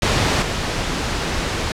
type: noise with level steps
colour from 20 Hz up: pink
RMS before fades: -17 / -22 dBFS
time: 0.02-1.72 s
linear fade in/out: 2 ms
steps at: 0.42 s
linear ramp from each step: 2 ms
effects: low-pass 6000 Hz 12 dB/octave